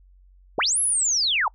sine linear two-way sweep, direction up then down, 207.7 to 11200 to 777 Hz, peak -19 dBFS, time 0.58-1.48 s, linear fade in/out 2 ms, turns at 0.8 s, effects noise-tail reverb RT60 0.1 s tail -26 dB re dry + added 46 Hz sine -50 dBFS peak until 1.54 s

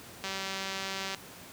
click train, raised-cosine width 0.2 ms, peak -18 dBFS, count 176, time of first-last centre 0.24-1.147 s, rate 193 Hz, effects pink hiss -48 dBFS RMS until 1.52 s + high-pass 100 Hz 12 dB/octave

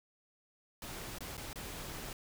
pink noise with dropouts, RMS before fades -44 dBFS, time 0.82-2.13 s, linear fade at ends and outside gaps 2 ms, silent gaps 1.185-1.206 / 1.37-1.377 / 1.531-1.557 s, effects none

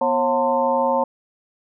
sine tone cluster, 245.1 / 542 / 719 / 897 / 1038 Hz, B3 / C#5 / F#5 / A5 / C6, -13 / -39 / -50 / +33 / -14 cents, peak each -27 / -20 / -28 / -20 / -27 dBFS, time 0.01-1.04 s, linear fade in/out 5 ms, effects none

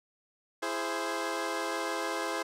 15% pulse chord, E augmented, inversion none, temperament equal with one note detuned, 333.5 / 415.3 / 523.3 Hz, E4 / G#4 / B#4, +20 / 0 / 0 cents, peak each -29 / -30 / -29 dBFS, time 0.62-2.43 s, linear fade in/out 10 ms, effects low-pass 10000 Hz 12 dB/octave

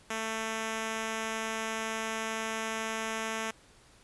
5% pulse tone, 222.1 Hz, A3, 16 cents sharp, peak -21 dBFS, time 0.1-3.51 s, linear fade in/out 5 ms, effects pink hiss -59 dBFS RMS until 4.03 s + resampled to 24000 Hz

